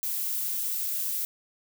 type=noise; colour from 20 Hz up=violet; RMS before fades=-30 dBFS; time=0.03-1.25 s; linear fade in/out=0 ms; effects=none